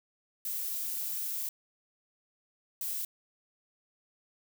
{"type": "noise bursts at uneven times", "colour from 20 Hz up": "violet", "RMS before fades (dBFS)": -35, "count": 2, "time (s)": [[0.45, 1.49], [2.81, 3.05]], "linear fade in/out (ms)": 2, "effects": []}